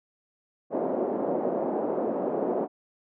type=band-pass noise; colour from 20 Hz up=white; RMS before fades=-28 dBFS; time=0.7-2.68 s; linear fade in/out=50 ms; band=230 to 650 Hz; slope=24 dB/octave; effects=none